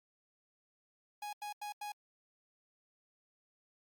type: tone bursts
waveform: 45% pulse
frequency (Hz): 830.6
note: G#5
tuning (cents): 0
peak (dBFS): -40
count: 4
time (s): 1.22-1.921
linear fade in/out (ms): 5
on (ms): 110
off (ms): 87
effects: Opus 48 kbps